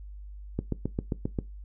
click train, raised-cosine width 3 ms, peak -15 dBFS, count 7, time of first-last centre 0.59-1.388 s, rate 7.52 Hz, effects noise-tail reverb RT60 0.2 s tail -19 dB re dry + added 50 Hz sine -40 dBFS peak until 1.64 s

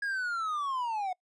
triangle linear sweep, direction down, 1661.2 to 721 Hz, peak -28 dBFS, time 0.02-1.13 s, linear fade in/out 5 ms, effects noise-tail reverb RT60 0.1 s tail -24 dB re dry + resampled to 24000 Hz

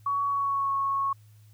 sine tone with pitch glide, 1124 to 1100.9 Hz, C#6 to C#6, +24 to -12 cents, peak -24 dBFS, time 0.06-1.13 s, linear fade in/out 5 ms, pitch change -36 cents, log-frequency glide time 0.29-0.72 s, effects added 106 Hz sine -51 dBFS peak until 1.53 s + white hiss -66 dBFS RMS until 1.53 s

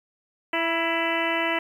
harmonic tone with a mistuned harmonic, 332.1 Hz, E4, 13 cents sharp, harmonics 1 / 2 / 3 / 4 / 5 / 6 / 7 / 8 / 9, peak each -30 / -29 / -30 / -34 / -34 / -28 / -34 / -32 / -34 dBFS, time 0.53-1.59 s, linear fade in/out 5 ms, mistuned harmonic 3, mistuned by -28 cents, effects 9-bit

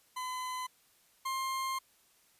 40% pulse tone pair in turn, 1014 / 1059.1 Hz, B5 / C6, +45 / +21 cents, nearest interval minor second, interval 76 cents, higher second, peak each -35 / -32 dBFS, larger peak second, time 0.16-0.67 / 1.25-1.79 s, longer second, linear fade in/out 10 ms, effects white hiss -67 dBFS RMS until 2.39 s + resampled to 32000 Hz

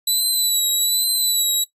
15% pulse tone with vibrato, 3957 Hz, B7, 3 cents sharp, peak -10 dBFS, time 0.07-1.64 s, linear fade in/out 5 ms, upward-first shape triangle, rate 1.2 Hz, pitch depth 55 cents each way, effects noise-tail reverb RT60 0.1 s tail -17 dB re dry + resampled to 32000 Hz

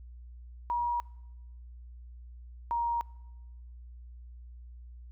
sine tone pair in turn, 956 / 941.2 Hz, A#5 / A#5, +43 / +16 cents, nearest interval unison, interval 27 cents, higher first, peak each -27 dBFS, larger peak neither, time 0.7-1 / 2.71-3.01 s, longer neither, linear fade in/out 0 ms, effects noise-tail reverb RT60 1.0 s tail -24 dB re dry + added 60 Hz sine -45 dBFS peak until 5.11 s

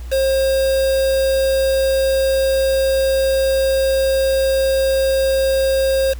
triangle tone with quantisation, 535 Hz, C5, 38 cents sharp, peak -12 dBFS, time 0.11-6.14 s, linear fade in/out 20 ms, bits 4, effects added 60 Hz sine -27 dBFS peak until 6.19 s + pink hiss -45 dBFS RMS until 6.19 s

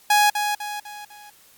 sawtooth tone with echo, 832 Hz, G#5, 3 cents sharp, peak -10 dBFS, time 0.1-0.3 s, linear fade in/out 5 ms, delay 250 ms, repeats 4, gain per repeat -7 dB, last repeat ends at 1.3 s, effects white hiss -53 dBFS RMS until 1.57 s + MP3 96 kbps

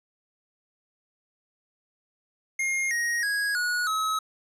square tone with pitch steps, 2133 / 1878.5 / 1654.3 / 1456.9 / 1283 Hz, C7 / A#6 / G#6 / F#6 / E6, +33 / +13 / -7 / -27 / -47 cents, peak -25 dBFS, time 2.59-4.19 s, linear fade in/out 5 ms, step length 320 ms, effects low-pass 12000 Hz 12 dB/octave

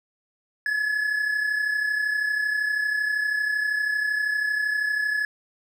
triangle tone pair together, 1700 / 1732.7 Hz, G#6 / A6, +40 / -27 cents, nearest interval unison, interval 33 cents, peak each -21 / -29 dBFS, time 0.66-5.25 s, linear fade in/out 2 ms, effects none

